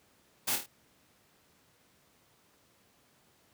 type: noise with echo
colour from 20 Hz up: white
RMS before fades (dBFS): -31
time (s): 0.47-0.56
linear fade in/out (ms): 10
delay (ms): 26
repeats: 4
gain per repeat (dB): -5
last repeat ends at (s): 0.664
effects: pink hiss -66 dBFS RMS until 3.53 s + high-pass 100 Hz 12 dB/octave

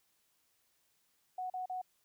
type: tone bursts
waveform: sine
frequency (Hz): 738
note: F#5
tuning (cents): -5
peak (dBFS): -36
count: 3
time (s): 1.38-1.816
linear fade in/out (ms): 5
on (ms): 120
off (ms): 38
effects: white hiss -75 dBFS RMS until 2.04 s

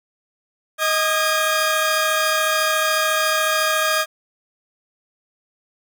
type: tone cluster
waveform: sawtooth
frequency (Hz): 629 / 1224 / 1633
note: D#5 / D#6 / G#6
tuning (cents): +19 / -29 / -30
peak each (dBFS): -18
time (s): 0.78-4.06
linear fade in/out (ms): 50
effects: none

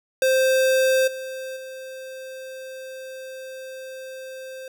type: tone with level steps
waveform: square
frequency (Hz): 523.3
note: C5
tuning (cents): 0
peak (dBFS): -17 / -31 / -35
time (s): 0.22-4.68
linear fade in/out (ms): 2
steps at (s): 1.07 / 1.56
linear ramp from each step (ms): 10
effects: none

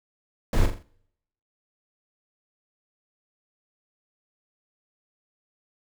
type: noise with echo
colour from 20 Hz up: brown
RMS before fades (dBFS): -20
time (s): 0.53-0.66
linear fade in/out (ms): 2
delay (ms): 42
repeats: 4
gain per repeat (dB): -7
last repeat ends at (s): 0.828
effects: noise-tail reverb RT60 0.8 s tail -26 dB re dry

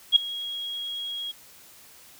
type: tone with ADSR envelope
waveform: sine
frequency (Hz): 3297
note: G#7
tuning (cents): -13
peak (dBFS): -10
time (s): 0.12-1.32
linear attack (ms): 40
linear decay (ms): 6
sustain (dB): -20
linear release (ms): 15
effects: white hiss -51 dBFS RMS until 2.19 s

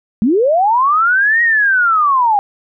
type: linear two-way sweep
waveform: sine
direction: up then down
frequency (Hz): 194.8 to 1900 to 790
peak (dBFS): -9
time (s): 0.22-2.39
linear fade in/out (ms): 0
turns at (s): 1.42
effects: none

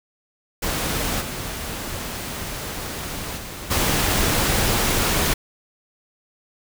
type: noise with level steps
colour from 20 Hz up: pink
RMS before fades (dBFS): -24 / -30 / -34 / -20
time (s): 0.62-5.34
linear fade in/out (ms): 10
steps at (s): 1.2 / 3.37 / 3.7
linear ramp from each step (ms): 20
effects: none

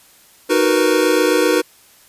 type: chord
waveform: square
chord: B major seventh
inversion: first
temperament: equal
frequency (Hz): 311.1 / 370 / 466.2 / 493.9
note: D#4 / F#4 / A#4 / B4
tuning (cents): 0 / 0 / 0 / 0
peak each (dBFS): -19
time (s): 0.49-1.62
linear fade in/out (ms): 20
effects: white hiss -49 dBFS RMS until 2.08 s + resampled to 32000 Hz

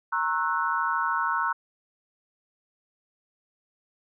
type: chord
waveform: sine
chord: F# dominant seventh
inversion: first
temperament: equal with one note detuned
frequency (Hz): 932.3 / 1085.3 / 1318.5 / 1480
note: A#5 / C#6 / E6 / F#6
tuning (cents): 0 / -37 / 0 / 0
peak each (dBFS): -29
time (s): 0.12-1.53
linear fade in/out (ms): 10
effects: none

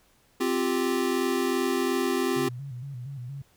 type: chord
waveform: square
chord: C suspended fourth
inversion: none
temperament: equal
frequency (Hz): 261.6 / 349.2 / 392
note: C4 / F4 / G4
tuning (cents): 0 / 0 / 0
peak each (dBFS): -29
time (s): 0.4-2.49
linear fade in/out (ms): 10
type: tone with vibrato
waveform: sine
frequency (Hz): 130.81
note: C3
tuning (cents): 0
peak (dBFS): -34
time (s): 2.36-3.42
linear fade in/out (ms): 5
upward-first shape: square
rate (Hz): 4.3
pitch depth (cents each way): 110
effects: pink hiss -63 dBFS RMS until 3.56 s

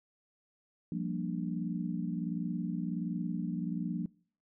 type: chord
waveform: sine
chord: G minor seventh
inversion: third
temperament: equal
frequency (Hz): 174.61 / 196 / 233.1 / 293.7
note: F3 / G3 / Bb3 / D4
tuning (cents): 0 / 0 / 0 / 0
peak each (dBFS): -35 / -40 / -38 / -40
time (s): 0.92-4.06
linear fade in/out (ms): 2
effects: noise-tail reverb RT60 0.5 s tail -24 dB re dry

